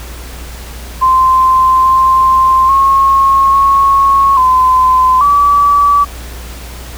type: tone with pitch steps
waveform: sine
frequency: 1040 / 1048 / 1087 / 1098 / 1026 / 1149 Hz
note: C6 / C6 / C#6 / C#6 / C6 / D6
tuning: -11 / +2 / -34 / -17 / -34 / -38 cents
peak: -5 dBFS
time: 1.01-6.05 s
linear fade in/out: 20 ms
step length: 840 ms
effects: added 60 Hz sine -26 dBFS peak until 6.97 s + pink hiss -31 dBFS RMS until 6.97 s